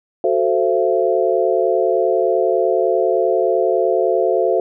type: chord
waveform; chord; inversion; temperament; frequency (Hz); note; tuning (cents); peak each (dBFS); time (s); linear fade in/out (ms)
sine; F# half-diminished seventh; none; equal with one note detuned; 370 / 440 / 523.3 / 675.8; F#4 / A4 / C5 / E5; 0 / 0 / 0 / +43; -19; 0.24-4.6; 2
effects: none